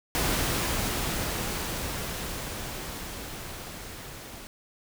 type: noise with level ramp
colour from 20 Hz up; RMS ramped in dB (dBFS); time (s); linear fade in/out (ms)
pink; -26 to -43; 0.15-4.47; 0
effects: none